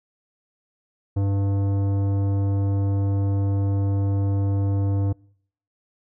sine tone with tanh clipping, 99 Hz, G2, 18 cents sharp, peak -21 dBFS, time 1.16-5.13 s, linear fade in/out 10 ms, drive 14 dB, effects noise-tail reverb RT60 0.6 s tail -25 dB re dry

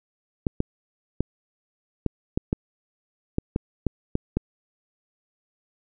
clicks, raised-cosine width 3 ms, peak -9 dBFS, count 11, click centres 0.468 / 0.604 / 1.206 / 2.063 / 2.375 / 2.529 / 3.384 / 3.561 / 3.867 / 4.154 / 4.37 s, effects none

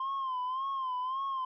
sine tone with vibrato, 1045 Hz, C6, 2 cents flat, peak -29 dBFS, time 0-1.45 s, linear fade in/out 5 ms, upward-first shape sine, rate 1.8 Hz, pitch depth 81 cents each way, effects tanh soft clip ceiling -30 dBFS

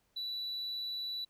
sine tone with vibrato, 3951 Hz, B7, in tune, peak -34 dBFS, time 0.16-1.25 s, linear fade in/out 10 ms, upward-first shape triangle, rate 20 Hz, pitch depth 12 cents each way, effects tanh soft clip ceiling -34 dBFS + pink hiss -75 dBFS RMS until 1.29 s

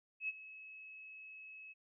sine tone with ADSR envelope, 2578 Hz, E7, 39 cents flat, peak -34 dBFS, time 0.2-1.74 s, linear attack 85 ms, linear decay 31 ms, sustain -16 dB, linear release 26 ms, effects none

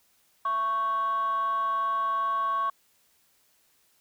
sine tone with frequency modulation, 1108.7 Hz, C#6, in tune, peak -23 dBFS, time 0.45-2.7 s, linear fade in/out 5 ms, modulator 440 Hz, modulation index 0.3, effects tanh soft clip ceiling -21 dBFS + white hiss -66 dBFS RMS until 4 s

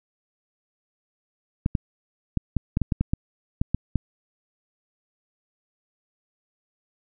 clicks, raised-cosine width 5 ms, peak -9 dBFS, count 12, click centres 1.661 / 1.752 / 2.373 / 2.567 / 2.771 / 2.817 / 2.922 / 3.01 / 3.135 / 3.615 / 3.746 / 3.957 s, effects none

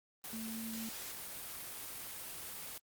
sine tone in noise, 224.5 Hz, A3, 35 cents sharp, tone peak -41 dBFS, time 0.33-0.89 s, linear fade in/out 2 ms, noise white, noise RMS -45 dBFS, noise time 0.24-2.78 s, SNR +1 dB, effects Opus 24 kbps

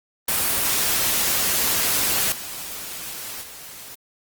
white noise with level steps, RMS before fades -21 / -33 / -39 dBFS, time 0.28-3.95 s, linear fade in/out 5 ms, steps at 2.32 / 3.42 s, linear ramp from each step 2 ms, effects Opus 24 kbps

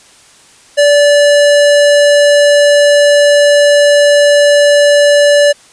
square tone, 580 Hz, D5, 22 cents flat, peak -5 dBFS, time 0.77-5.53 s, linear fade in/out 20 ms, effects white hiss -42 dBFS RMS until 5.72 s + resampled to 22050 Hz

